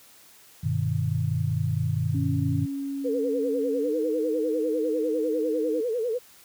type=chord; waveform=sine; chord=G augmented; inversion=none; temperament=just; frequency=98 / 122.5 / 153.12 Hz; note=G2 / B2 / D#3; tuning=0 / -14 / -27 cents; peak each=-27 dBFS; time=0.63-2.66 s; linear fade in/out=10 ms
type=tone with pitch glide; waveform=sine; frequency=277.2 to 312.9 Hz; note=C#4 to D#4; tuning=0 to +10 cents; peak=-28 dBFS; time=2.14-5.81 s; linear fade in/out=10 ms; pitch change=+210 cents; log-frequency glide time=3.78-3.95 s
type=tone with vibrato; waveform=sine; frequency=466.2 Hz; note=A#4; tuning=in tune; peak=-24 dBFS; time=3.04-6.19 s; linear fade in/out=20 ms; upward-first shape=sine; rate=10 Hz; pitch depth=130 cents each way
effects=white hiss -53 dBFS RMS until 6.44 s + high-pass 60 Hz 12 dB/octave